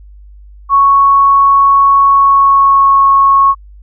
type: tone with pitch glide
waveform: sine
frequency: 1108.7 to 1099.8 Hz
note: C#6 to C#6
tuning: 0 to -14 cents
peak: -4 dBFS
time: 0.69-3.55 s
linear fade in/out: 50 ms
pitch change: -14 cents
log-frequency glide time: 2.08-2.97 s
effects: added 50 Hz sine -33 dBFS peak until 3.82 s